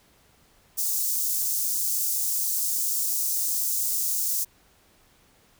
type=high-pass noise; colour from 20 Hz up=white; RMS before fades=-26 dBFS; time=0.77-4.45 s; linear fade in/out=20 ms; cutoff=5800 Hz; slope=24 dB/octave; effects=pink hiss -60 dBFS RMS until 5.59 s